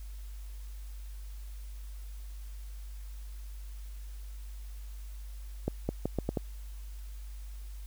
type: accelerating click train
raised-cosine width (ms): 2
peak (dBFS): -16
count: 6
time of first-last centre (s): 5.68-6.372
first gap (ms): 210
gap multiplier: 0.79
effects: added 50 Hz sine -40 dBFS peak until 7.86 s + white hiss -59 dBFS RMS until 7.86 s